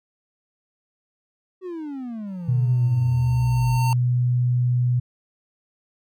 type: exponential sweep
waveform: triangle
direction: down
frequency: 380.8 to 46.25 Hz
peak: -27 dBFS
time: 1.61-3.8 s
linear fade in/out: 50 ms
type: tone with exponential growth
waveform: square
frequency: 909 Hz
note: A#5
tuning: 44 cents flat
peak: -24 dBFS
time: 2.27-3.93 s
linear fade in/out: 1 ms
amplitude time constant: 360 ms
type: tone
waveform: sine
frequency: 123.47 Hz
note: B2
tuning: in tune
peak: -17 dBFS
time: 2.48-5 s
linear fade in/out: 10 ms
effects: none